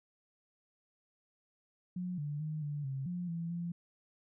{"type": "tone with pitch steps", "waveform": "sine", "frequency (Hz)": [180.2, 146.7, 154.4, 146.4, 134.9, 177.1, 167.6, 171.7], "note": ["F#3", "D3", "D#3", "D3", "C#3", "F3", "E3", "F3"], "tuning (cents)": [-45, -2, -13, -5, -47, 24, 29, -29], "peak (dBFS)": -35, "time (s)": [1.96, 3.72], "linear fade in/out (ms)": 5, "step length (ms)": 220, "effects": []}